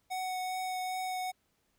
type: tone with vibrato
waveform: square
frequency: 742 Hz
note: F#5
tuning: 5 cents sharp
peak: -34 dBFS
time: 0.1-1.32 s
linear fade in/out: 20 ms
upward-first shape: triangle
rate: 2.5 Hz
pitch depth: 11 cents each way
effects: pink hiss -75 dBFS RMS until 1.78 s